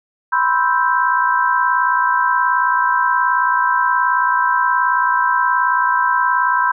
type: chord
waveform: sine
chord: C major seventh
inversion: third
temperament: equal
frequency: 987.8 / 1046.5 / 1318.5 / 1568 Hz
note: B5 / C6 / E6 / G6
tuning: 0 / 0 / 0 / 0 cents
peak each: -16 / -20 / -22 / -18 dBFS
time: 0.32-6.72 s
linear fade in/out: 10 ms
effects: none